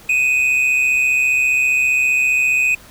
triangle tone pair together, 2500 / 2635 Hz, D#7 / E7, +8 / -1 cents, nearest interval minor second, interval 91 cents, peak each -12 / -20 dBFS, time 0.09-2.75 s, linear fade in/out 5 ms, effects pink hiss -43 dBFS RMS until 2.9 s

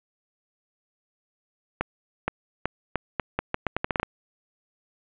accelerating click train, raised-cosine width 0.5 ms, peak -9 dBFS, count 14, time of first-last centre 1.81-4.031 s, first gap 470 ms, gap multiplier 0.8, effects resampled to 8000 Hz + 7-bit

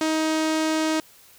sawtooth tone with low-pass filter, 315.1 Hz, D#4, 22 cents sharp, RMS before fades -23 dBFS, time 0.01-1 s, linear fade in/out 2 ms, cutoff 7500 Hz, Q 1.2, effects white hiss -52 dBFS RMS until 1.38 s

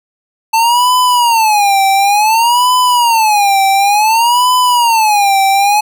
square tone with vibrato, 884 Hz, A5, 8 cents sharp, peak -8 dBFS, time 0.53-5.81 s, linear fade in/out 10 ms, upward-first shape sine, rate 0.56 Hz, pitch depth 220 cents each way, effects none

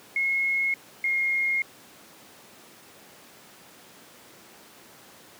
sine tone pair in turn, 2167 / 2141 Hz, C#7 / C7, -40 / +39 cents, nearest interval unison, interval 21 cents, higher first, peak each -22 dBFS, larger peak neither, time 0.16-0.74 / 1.04-1.62 s, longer neither, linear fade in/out 2 ms, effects pink hiss -50 dBFS RMS until 5.39 s + high-pass 200 Hz 12 dB/octave

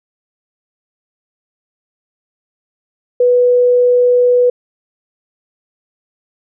sine tone, 492.2 Hz, B4, 6 cents flat, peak -7 dBFS, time 3.2-4.5 s, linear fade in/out 5 ms, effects none

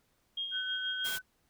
sine tone with tremolo, 3242 Hz, G#7, 42 cents flat, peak -32 dBFS, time 0.37-1.16 s, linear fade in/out 5 ms, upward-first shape sine, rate 6.3 Hz, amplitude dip 50%
sine tone, 1510 Hz, F#6, 35 cents sharp, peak -36 dBFS, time 0.51-1.22 s, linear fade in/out 50 ms
white noise, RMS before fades -39 dBFS, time 1.04-1.19 s, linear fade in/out 20 ms
effects pink hiss -73 dBFS RMS until 1.49 s

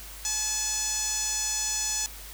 sawtooth tone with band-pass filter, 860 Hz, A5, 40 cents flat, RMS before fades -29 dBFS, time 0.25-2.06 s, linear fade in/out 0 ms, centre 6600 Hz, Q 4.5, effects added 50 Hz sine -44 dBFS peak until 2.33 s + white hiss -44 dBFS RMS until 2.33 s

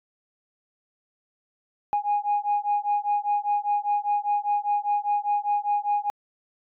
sine beating tone pair, 822 / 827 Hz, G#5 / G#5, -18 / -8 cents, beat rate 5 Hz, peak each -24 dBFS, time 1.93-6.1 s, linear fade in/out 0 ms, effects tanh soft clip ceiling -16 dBFS

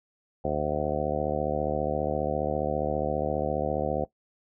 harmonic tone, 74.8 Hz, D2, 32 cents sharp, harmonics 1 / 2 / 3 / 4 / 5 / 6 / 7 / 8 / 9 / 10, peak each -37 / -35 / -36 / -37 / -35 / -34 / -31 / -36 / -34 / -34 dBFS, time 0.44-4.05 s, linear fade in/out 10 ms, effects noise-tail reverb RT60 0.1 s tail -17 dB re dry

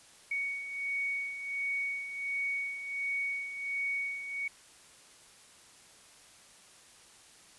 sine beating tone pair, 2234 / 2235.4 Hz, C#7 / C#7, +13 / +14 cents, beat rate 1.4 Hz, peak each -40 / -33 dBFS, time 0.31-4.48 s, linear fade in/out 5 ms, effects white hiss -57 dBFS RMS until 7.58 s + resampled to 24000 Hz

